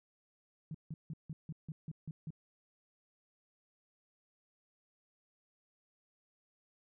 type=tone bursts; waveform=sine; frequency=156.5 Hz; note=D#3; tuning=10 cents sharp; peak=-39 dBFS; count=9; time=0.71-2.305 s; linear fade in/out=2 ms; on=35 ms; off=160 ms; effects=none